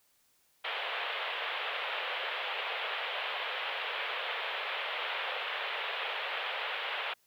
white band-pass noise, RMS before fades -36 dBFS, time 0.64-7.14 s, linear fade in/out 10 ms, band 450 to 3400 Hz, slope 48 dB/octave, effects white hiss -70 dBFS RMS until 7.26 s

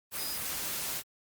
sine tone in noise, 4978 Hz, D#8, in tune, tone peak -39 dBFS, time 0.16-0.4 s, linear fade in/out 50 ms, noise white, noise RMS -35 dBFS, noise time 0.11-1.03 s, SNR -7 dB, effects Opus 32 kbps

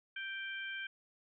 harmonic tone, 784 Hz, G5, in tune, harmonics 2 / 3 / 4, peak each -41 / -45 / -47 dBFS, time 0.16-0.87 s, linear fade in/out 5 ms, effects none

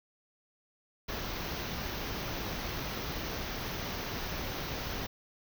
pink band-stop noise, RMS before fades -37 dBFS, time 1.08-5.07 s, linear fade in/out 10 ms, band 6300 to 13000 Hz, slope 96 dB/octave, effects none

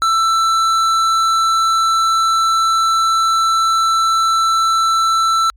sine tone with hard clipping, 1331 Hz, E6, 16 cents sharp, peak -13 dBFS, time 0.02-5.5 s, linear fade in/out 0 ms, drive 11 dB, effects added 50 Hz sine -45 dBFS peak until 5.56 s + MP3 96 kbps

